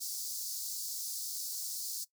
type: high-pass noise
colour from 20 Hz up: pink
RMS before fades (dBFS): -39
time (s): 0-2.05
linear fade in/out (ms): 20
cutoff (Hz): 4500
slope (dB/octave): 48
effects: noise-tail reverb RT60 0.1 s tail -17 dB re dry